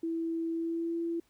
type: tone with pitch glide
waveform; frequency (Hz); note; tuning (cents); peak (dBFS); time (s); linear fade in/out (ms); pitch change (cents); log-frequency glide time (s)
sine; 329.6 to 335.9; E4 to E4; 0 to +33; -30; 0.03-1.2; 5; +33; 0.52-0.98
effects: pink hiss -70 dBFS RMS until 1.29 s